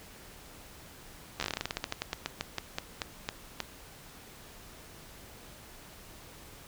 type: slowing click train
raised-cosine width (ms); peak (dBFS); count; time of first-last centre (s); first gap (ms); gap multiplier
0.2; -14; 24; 1.4-3.603; 12; 1.16
effects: pink hiss -51 dBFS RMS until 6.67 s